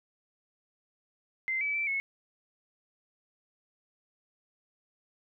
sine tone with pitch steps, 2078 / 2297 / 2331 / 2191 Hz, C7 / D7 / D7 / C#7, -12 / -39 / -14 / -21 cents, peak -28 dBFS, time 1.48-2 s, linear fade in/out 0 ms, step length 130 ms, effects none

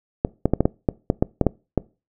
clicks, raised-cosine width 2 ms, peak -3 dBFS, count 11, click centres 0.249 / 0.456 / 0.536 / 0.606 / 0.655 / 0.888 / 1.101 / 1.225 / 1.413 / 1.467 / 1.777 s, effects noise-tail reverb RT60 0.3 s tail -23 dB re dry

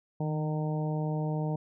harmonic tone with a mistuned harmonic, 153.1 Hz, D#3, 28 cents flat, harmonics 1 / 2 / 3 / 4 / 5 / 6, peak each -29 / -38 / -39 / -40 / -42 / -44 dBFS, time 0.2-1.56 s, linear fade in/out 5 ms, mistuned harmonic 1, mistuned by +28 cents, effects none

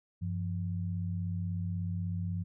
sine tone pair together, 95.59 / 172 Hz, G2 / F3, -43 / -26 cents, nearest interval minor seventh, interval 1017 cents, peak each -33 / -36 dBFS, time 0.21-2.44 s, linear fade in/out 20 ms, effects none

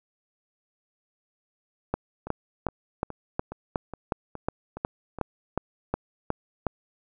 two click trains, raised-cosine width 1 ms, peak -11 / -22 dBFS, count 14 / 8, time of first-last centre 1.94-6.667 / 2.27-5.187 s, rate 2.75 / 2.4 Hz, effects none

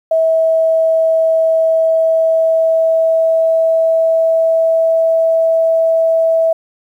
sine tone with pitch glide, 648 to 653.3 Hz, E5 to E5, -30 to -16 cents, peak -9 dBFS, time 0.11-6.53 s, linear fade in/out 5 ms, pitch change +14 cents, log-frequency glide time 1.59-4.94 s, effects 8-bit

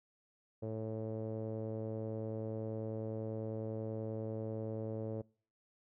sawtooth tone with low-pass filter, 110.2 Hz, A2, 3 cents sharp, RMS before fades -40 dBFS, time 0.62-5.22 s, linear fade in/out 10 ms, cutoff 510 Hz, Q 4.4, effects noise-tail reverb RT60 0.5 s tail -26 dB re dry

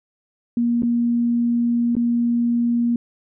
sine tone with dropouts, 237 Hz, A#3, 29 cents sharp, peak -16 dBFS, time 0.57-2.96 s, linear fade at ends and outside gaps 2 ms, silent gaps 0.822-0.832 / 1.953-1.966 s, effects none

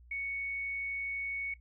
sine tone, 2222 Hz, C#7, 4 cents sharp, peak -34 dBFS, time 0.11-1.54 s, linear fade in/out 5 ms, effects noise-tail reverb RT60 0.1 s tail -17 dB re dry + added 60 Hz sine -54 dBFS peak until 1.6 s

